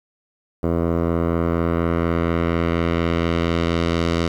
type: tone with low-pass filter sweep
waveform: 10% pulse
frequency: 84.2 Hz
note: E2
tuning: 37 cents sharp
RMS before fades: -20 dBFS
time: 0.63-4.28 s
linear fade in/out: 5 ms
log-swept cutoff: 810 to 5000 Hz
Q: 1
effects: 8-bit